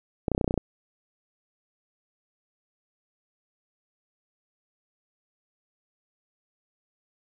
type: clicks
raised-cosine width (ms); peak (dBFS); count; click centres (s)
2; -11; 10; 0.282 / 0.317 / 0.349 / 0.379 / 0.412 / 0.444 / 0.478 / 0.509 / 0.541 / 0.577
effects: none